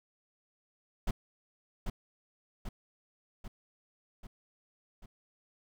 brown noise with echo, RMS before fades -30 dBFS, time 1.07-1.11 s, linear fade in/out 5 ms, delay 790 ms, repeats 5, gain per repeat -4 dB, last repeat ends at 5.06 s, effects none

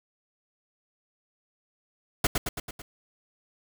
pink noise with echo, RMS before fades -22 dBFS, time 2.24-2.27 s, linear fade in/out 5 ms, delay 110 ms, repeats 5, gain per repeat -4 dB, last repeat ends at 2.82 s, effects none

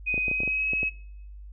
sine tone with pitch glide, 2501 to 2562 Hz, D#7 to E7, +8 to -50 cents, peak -24 dBFS, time 0.06-0.9 s, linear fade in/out 20 ms, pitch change +42 cents, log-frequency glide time 0.18-0.67 s
clicks, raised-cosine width 2 ms, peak -21 dBFS, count 9, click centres 0.142 / 0.179 / 0.282 / 0.314 / 0.404 / 0.434 / 0.477 / 0.734 / 0.831 s
effects noise-tail reverb RT60 0.8 s tail -24 dB re dry + added 50 Hz sine -40 dBFS peak until 1.52 s

